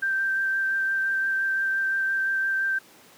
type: tone with vibrato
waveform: sine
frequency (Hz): 1568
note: G6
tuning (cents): 0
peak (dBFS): -22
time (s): 0.02-2.79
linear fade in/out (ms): 10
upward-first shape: sine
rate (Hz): 5.8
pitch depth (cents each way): 12
effects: pink hiss -52 dBFS RMS until 3.17 s + high-pass 200 Hz 12 dB/octave